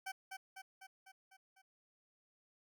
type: tone with echo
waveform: 20% pulse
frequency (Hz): 766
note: G5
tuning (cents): -40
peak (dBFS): -36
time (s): 0.06-0.12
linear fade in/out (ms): 10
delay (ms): 250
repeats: 6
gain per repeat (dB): -4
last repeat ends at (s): 1.62
effects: none